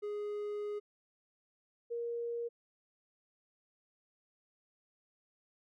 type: tone pair in turn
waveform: triangle / sine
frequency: 415.3 / 470.5 Hz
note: G#4 / A#4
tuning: 0 / +16 cents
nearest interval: major second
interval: 216 cents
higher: second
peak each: -34 / -35 dBFS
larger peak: first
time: 0.02-0.8 / 1.9-2.49 s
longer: first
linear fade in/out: 20 ms
effects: none